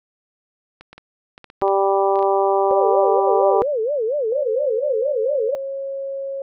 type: clicks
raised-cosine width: 0.3 ms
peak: -24 dBFS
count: 11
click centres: 0.81 / 0.93 / 0.98 / 1.379 / 1.443 / 1.501 / 1.615 / 1.68 / 2.157 / 2.191 / 2.227 s
type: harmonic tone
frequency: 196 Hz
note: G3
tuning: in tune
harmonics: 2 / 3 / 4 / 5 / 6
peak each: -18 / -21 / -20 / -24 / -28 dBFS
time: 1.62-3.62 s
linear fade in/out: 0 ms
type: tone with vibrato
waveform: sine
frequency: 509 Hz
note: C5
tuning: 48 cents flat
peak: -18 dBFS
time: 2.71-5.55 s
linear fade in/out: 0 ms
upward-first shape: sine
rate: 4.3 Hz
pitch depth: 280 cents each way
type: tone with pitch glide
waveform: sine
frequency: 523.3 to 546.2 Hz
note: C5 to C#5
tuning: 0 to -26 cents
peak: -24 dBFS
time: 4.32-6.42 s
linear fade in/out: 2 ms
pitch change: +74 cents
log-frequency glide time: 4.7-5.72 s
effects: none